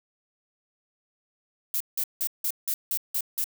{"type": "noise bursts", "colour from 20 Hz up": "violet", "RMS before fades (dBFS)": -27, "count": 8, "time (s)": [1.74, 3.442], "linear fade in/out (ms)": 2, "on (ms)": 64, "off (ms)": 170, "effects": []}